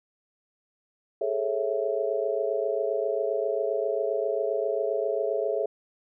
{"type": "chord", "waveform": "sine", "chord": "A major seventh", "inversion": "third", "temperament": "just", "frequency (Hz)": [412.5, 440, 550, 660], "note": ["G#4", "A4", "C#5", "E5"], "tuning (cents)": [-12, 0, -14, 2], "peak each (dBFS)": -30, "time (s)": [1.21, 5.66], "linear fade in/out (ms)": 5, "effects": []}